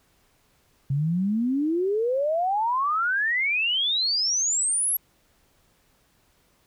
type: exponential sweep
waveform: sine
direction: up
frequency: 133.2 to 11630 Hz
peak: -21 dBFS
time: 0.9-4.97 s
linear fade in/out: 5 ms
effects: pink hiss -64 dBFS RMS until 6.66 s